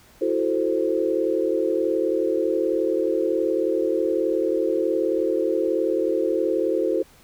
sine chord, F# half-diminished seventh, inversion third, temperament equal with one note detuned, 329.6 / 368.3 / 440 / 523.3 Hz, E4 / F#4 / A4 / C5, 0 / -8 / 0 / 0 cents, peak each -25 dBFS, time 0.21-7.03 s, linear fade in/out 10 ms, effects pink hiss -53 dBFS RMS until 7.23 s

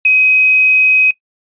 sine tone with quantisation, 2527 Hz, D#7, 26 cents sharp, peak -6 dBFS, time 0.05-1.11 s, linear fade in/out 5 ms, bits 5, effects noise-tail reverb RT60 0.1 s tail -20 dB re dry + resampled to 8000 Hz

